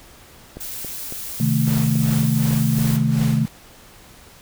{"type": "click train", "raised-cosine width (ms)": 2, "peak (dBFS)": -20, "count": 9, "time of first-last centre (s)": [0.57, 2.786], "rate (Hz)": 3.61}
{"type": "noise", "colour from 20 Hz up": "blue", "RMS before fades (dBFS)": -31, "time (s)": [0.6, 2.97], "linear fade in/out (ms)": 10}
{"type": "chord", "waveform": "sine", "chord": "A diminished", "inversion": "first", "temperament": "equal", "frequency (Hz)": [130.81, 155.56, 220], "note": ["C3", "Eb3", "A3"], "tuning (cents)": [0, 0, 0], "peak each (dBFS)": -20, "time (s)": [1.4, 3.46], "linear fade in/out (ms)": 10}
{"type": "noise with tremolo", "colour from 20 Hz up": "pink", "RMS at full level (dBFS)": -31, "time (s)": [1.67, 3.48], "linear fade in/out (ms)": 0, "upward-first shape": "sine", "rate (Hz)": 2.7, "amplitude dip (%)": 75}
{"effects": ["pink hiss -46 dBFS RMS until 4.41 s"]}